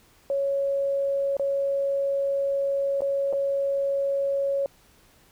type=tone with dropouts; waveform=sine; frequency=554.4 Hz; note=C#5; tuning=in tune; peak=-22 dBFS; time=0.3-4.66 s; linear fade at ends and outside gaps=1 ms; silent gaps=1.368-1.396 / 3.007-3.019 / 3.327-3.333 s; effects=pink hiss -58 dBFS RMS until 5.31 s